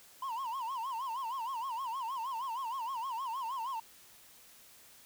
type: tone with vibrato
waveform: triangle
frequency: 987.8 Hz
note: B5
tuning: in tune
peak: -33 dBFS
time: 0.22-3.8 s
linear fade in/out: 5 ms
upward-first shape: sine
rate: 6.4 Hz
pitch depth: 180 cents each way
effects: white hiss -58 dBFS RMS until 5.05 s